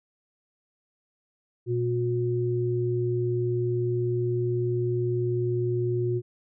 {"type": "tone pair together", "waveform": "sine", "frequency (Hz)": [120.27, 360.4], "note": ["B2", "F#4"], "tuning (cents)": [-45, -45], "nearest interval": "octave + perfect fifth", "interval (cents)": 1900, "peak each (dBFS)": -26, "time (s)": [1.66, 6.22], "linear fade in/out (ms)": 50, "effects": []}